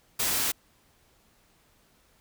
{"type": "noise", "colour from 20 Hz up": "white", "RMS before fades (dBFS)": -27, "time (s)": [0.19, 0.52], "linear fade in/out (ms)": 10, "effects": ["pink hiss -64 dBFS RMS until 2.2 s"]}